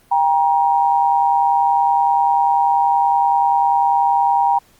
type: tone pair together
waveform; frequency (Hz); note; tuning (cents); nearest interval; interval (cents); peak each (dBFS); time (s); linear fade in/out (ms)
sine; 794.6 / 945; G5 / A#5; +23 / +23; minor third; 300; -15; 0.11-4.59; 10
effects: pink hiss -53 dBFS RMS until 4.79 s + Opus 32 kbps